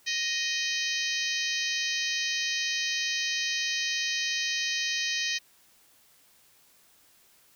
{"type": "harmonic tone with a mistuned harmonic", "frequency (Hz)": 622.3, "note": "D#5", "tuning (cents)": 0, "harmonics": [3, 4, 5, 6, 7, 8, 9, 10], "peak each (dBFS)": [-33, -34, -35, -36, -36, -37, -38, -38], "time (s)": [0.06, 5.39], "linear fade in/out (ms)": 20, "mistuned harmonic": 6, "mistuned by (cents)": 50, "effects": ["white hiss -61 dBFS RMS until 7.55 s"]}